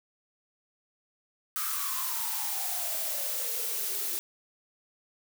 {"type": "noise with high-pass filter sweep", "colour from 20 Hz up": "blue", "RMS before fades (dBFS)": -32, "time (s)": [1.56, 4.19], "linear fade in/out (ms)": 0, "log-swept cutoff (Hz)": [1300, 350], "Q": 9.9, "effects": []}